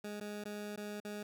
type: tone with dropouts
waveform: 20% pulse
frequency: 207.7 Hz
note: G#3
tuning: in tune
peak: -36 dBFS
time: 0.04-1.23 s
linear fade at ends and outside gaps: 5 ms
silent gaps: 0.201-0.209 / 0.44-0.454 / 0.761-0.774 / 1.002-1.048 s
effects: none